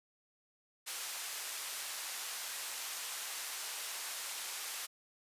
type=band-pass noise; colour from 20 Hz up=white; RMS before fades=-42 dBFS; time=0.86-4.87 s; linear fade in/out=20 ms; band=730 to 11000 Hz; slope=12 dB/octave; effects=resampled to 32000 Hz